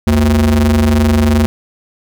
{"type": "ring-modulated tone", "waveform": "square", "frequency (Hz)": 72.3, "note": "D2", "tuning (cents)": -27, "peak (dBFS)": -6, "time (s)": [0.07, 1.46], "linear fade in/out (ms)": 0, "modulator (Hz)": 156, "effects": []}